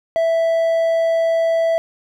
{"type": "tone with hard clipping", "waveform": "triangle", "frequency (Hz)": 659.3, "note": "E5", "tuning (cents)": 0, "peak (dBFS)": -15, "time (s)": [0.16, 1.78], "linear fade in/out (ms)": 0, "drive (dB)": 6, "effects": []}